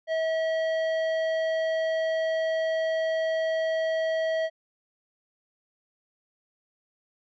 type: tone with tanh clipping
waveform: sine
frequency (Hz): 644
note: E5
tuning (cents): -41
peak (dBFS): -26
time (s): 0.07-4.5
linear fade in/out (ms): 50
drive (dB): 15
effects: low-pass 4000 Hz 12 dB/octave